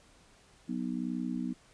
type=harmonic tone; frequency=61.6 Hz; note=B1; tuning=4 cents flat; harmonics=3 / 4 / 5; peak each=-37 / -34 / -39 dBFS; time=0.68-1.54 s; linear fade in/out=20 ms; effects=pink hiss -61 dBFS RMS until 1.73 s + resampled to 22050 Hz